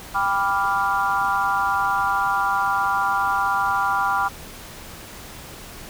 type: chord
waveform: sine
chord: G dominant seventh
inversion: none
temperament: equal with one note detuned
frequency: 791.7 / 987.8 / 1174.7 / 1396.9 Hz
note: G5 / B5 / D6 / F6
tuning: +17 / 0 / 0 / 0 cents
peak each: -24 dBFS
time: 0.14-4.29 s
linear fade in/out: 20 ms
effects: pink hiss -39 dBFS RMS until 5.89 s